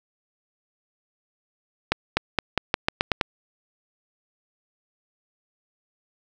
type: accelerating click train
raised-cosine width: 0.3 ms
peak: -3 dBFS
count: 9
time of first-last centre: 1.92-3.212 s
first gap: 250 ms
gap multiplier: 0.87
effects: none